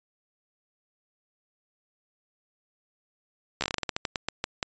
slowing click train, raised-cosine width 0.2 ms, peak -10 dBFS, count 16, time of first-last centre 3.61-4.628 s, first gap 13 ms, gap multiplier 1.21, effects resampled to 16000 Hz

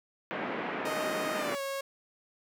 pink band-pass noise, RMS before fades -35 dBFS, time 0.31-1.55 s, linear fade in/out 0 ms, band 210 to 2400 Hz, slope 24 dB/octave
sawtooth tone with pitch glide, 622.3 to 548 Hz, D#5 to C#5, 0 to -20 cents, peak -29 dBFS, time 0.85-1.81 s, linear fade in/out 5 ms, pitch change -220 cents, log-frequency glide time 1.36-1.61 s
effects none

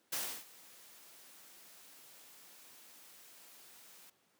white noise with ADSR envelope, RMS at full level -36 dBFS, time 0.12-4.1 s, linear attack 10 ms, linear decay 310 ms, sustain -22 dB, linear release 6 ms, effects pink hiss -73 dBFS RMS until 4.39 s + high-pass 200 Hz 12 dB/octave

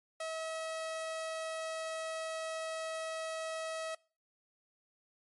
sawtooth tone, 643 Hz, E5, 43 cents flat, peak -33 dBFS, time 0.2-3.95 s, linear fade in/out 5 ms, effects noise-tail reverb RT60 0.4 s tail -24 dB re dry + MP3 48 kbps

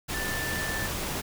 sine tone in noise, 1766 Hz, A6, 6 cents sharp, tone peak -32 dBFS, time 0.13-0.88 s, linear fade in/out 20 ms, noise pink, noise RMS -32 dBFS, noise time 0.08-1.22 s, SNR -3 dB, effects none

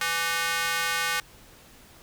square tone with high-pass filter, 167 Hz, E3, 23 cents sharp, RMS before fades -27 dBFS, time 0.01-1.2 s, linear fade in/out 2 ms, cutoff 1500 Hz, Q 1.4, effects pink hiss -52 dBFS RMS until 2.02 s

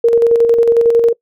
sine tone with tremolo, 465.7 Hz, A#4, 2 cents flat, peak -5 dBFS, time 0.04-1.13 s, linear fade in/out 5 ms, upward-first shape square, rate 11 Hz, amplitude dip 40%, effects noise-tail reverb RT60 0.1 s tail -23 dB re dry

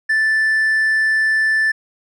sine tone with hard clipping, 1760 Hz, A6, in tune, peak -14 dBFS, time 0.09-1.72 s, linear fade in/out 10 ms, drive 2 dB, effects none

